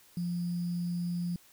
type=tone with sample-and-hold; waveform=sine; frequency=174.5 Hz; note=F3; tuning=1 cent flat; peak=-30 dBFS; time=0.17-1.36 s; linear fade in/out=2 ms; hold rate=4900 Hz; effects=white hiss -60 dBFS RMS until 1.52 s